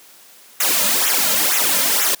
white noise with flanger, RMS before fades -17 dBFS, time 0.6-2.15 s, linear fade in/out 5 ms, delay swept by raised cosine 0.21 to 2.71 ms, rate 2.1 Hz, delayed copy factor -0.85, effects white hiss -46 dBFS RMS until 2.2 s + high-pass 200 Hz 12 dB/octave

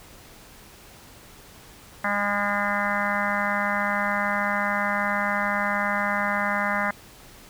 harmonic tone with a mistuned harmonic, 203.7 Hz, G#3, 33 cents flat, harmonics 1 / 3 / 4 / 5 / 6 / 7 / 8 / 9 / 10, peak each -31 / -31 / -31 / -31 / -31 / -31 / -31 / -31 / -31 dBFS, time 2.04-6.91 s, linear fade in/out 5 ms, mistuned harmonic 9, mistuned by -20 cents, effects pink hiss -48 dBFS RMS until 7.49 s

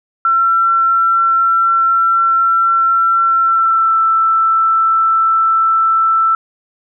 sine tone with pitch glide, 1351 to 1328.6 Hz, E6 to E6, +42 to +13 cents, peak -9 dBFS, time 0.25-6.35 s, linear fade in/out 2 ms, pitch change -29 cents, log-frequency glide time 3.38-4 s, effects none

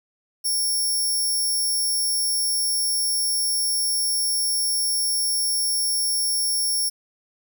15% pulse tone, 5480 Hz, F8, 34 cents flat, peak -15 dBFS, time 0.44-6.9 s, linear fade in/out 20 ms, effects none

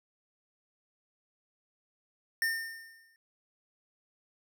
square tone with exponential decay, 1814 Hz, A#6, 48 cents flat, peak -26 dBFS, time 2.42-3.16 s, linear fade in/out 1 ms, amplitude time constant 160 ms, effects none

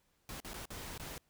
pink noise with dropouts, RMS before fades -45 dBFS, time 0.29-1.18 s, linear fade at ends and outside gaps 1 ms, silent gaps 0.402-0.447 / 0.534-0.541 / 0.655-0.704 / 0.978-0.997 s, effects pink hiss -75 dBFS RMS until 1.29 s

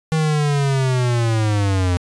square linear sweep, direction down, 160 to 87.31 Hz, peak -16 dBFS, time 0.12-1.97 s, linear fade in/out 0 ms, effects resampled to 22050 Hz

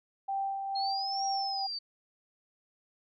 sine tone with tremolo, 784 Hz, G5, in tune, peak -29 dBFS, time 0.28-1.67 s, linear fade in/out 10 ms, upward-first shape sine, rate 2.2 Hz, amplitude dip 40%
sine linear two-way sweep, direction up then down, 4200 to 5660 to 4560 Hz, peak -34 dBFS, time 0.75-1.79 s, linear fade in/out 10 ms, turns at 1.25 s
effects none

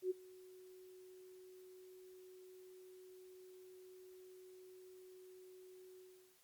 sine tone with ADSR envelope, 370 Hz, F#4, in tune, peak -33 dBFS, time 0.02-6.39 s, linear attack 83 ms, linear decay 20 ms, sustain -23 dB, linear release 410 ms, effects white hiss -71 dBFS RMS until 6.43 s + Opus 48 kbps

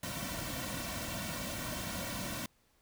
pink noise with comb filter, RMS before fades -39 dBFS, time 0.03-2.46 s, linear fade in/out 2 ms, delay 2.4 ms, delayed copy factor -1, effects pink hiss -71 dBFS RMS until 2.81 s

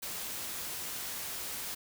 white noise, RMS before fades -39 dBFS, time 0.02-1.75 s, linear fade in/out 10 ms, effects none

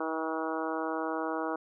harmonic tone, 160 Hz, D#3, 49 cents sharp, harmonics 2 / 3 / 4 / 5 / 6 / 7 / 8 / 9, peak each -35 / -37 / -38 / -39 / -40 / -40 / -41 / -42 dBFS, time 0-1.56 s, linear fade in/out 5 ms, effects none

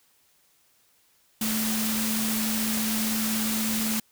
sine tone in noise, 219.2 Hz, A3, 6 cents flat, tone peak -27 dBFS, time 1.41-4 s, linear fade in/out 5 ms, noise white, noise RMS -29 dBFS, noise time 1.41-4 s, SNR -1 dB, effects white hiss -64 dBFS RMS until 4.11 s

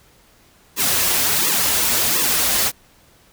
white noise with flanger, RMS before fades -18 dBFS, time 0.76-2.72 s, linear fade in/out 50 ms, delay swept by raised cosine 1.3 to 7.3 ms, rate 1.4 Hz, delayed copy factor -0.95, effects pink hiss -53 dBFS RMS until 3.32 s

